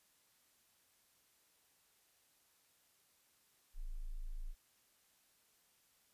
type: tone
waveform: sine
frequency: 27.2 Hz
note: A0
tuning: 19 cents flat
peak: -40 dBFS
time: 3.74-4.55 s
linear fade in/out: 50 ms
effects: white hiss -73 dBFS RMS until 6.13 s + resampled to 32000 Hz